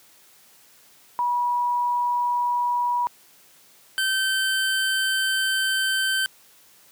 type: tone pair in turn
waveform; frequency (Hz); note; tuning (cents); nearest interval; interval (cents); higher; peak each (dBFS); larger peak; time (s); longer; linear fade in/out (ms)
sine / 25% pulse; 970 / 1547.4; B5 / G6; -31 / -23; minor sixth; 808; second; -20 / -17; second; 1.19-3.07 / 3.98-6.26; second; 0
effects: white hiss -54 dBFS RMS until 6.91 s + high-pass 100 Hz 12 dB/octave